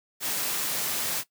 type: high-pass noise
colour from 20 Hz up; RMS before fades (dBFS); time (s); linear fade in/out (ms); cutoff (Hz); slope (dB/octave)
white; -29; 0.2-1.24; 50; 110; 48
effects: noise-tail reverb RT60 0.1 s tail -17 dB re dry